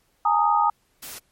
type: chord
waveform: sine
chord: Ab suspended second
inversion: none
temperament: equal with one note detuned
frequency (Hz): 830.6 / 913.7 / 1244.5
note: Ab5 / Bb5 / Eb6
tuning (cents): 0 / -35 / 0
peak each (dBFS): -21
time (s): 0.25-0.7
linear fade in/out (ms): 5
type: noise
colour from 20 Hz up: white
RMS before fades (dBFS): -37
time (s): 1.02-1.19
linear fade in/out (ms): 10
effects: pink hiss -66 dBFS RMS until 1.31 s + MP3 64 kbps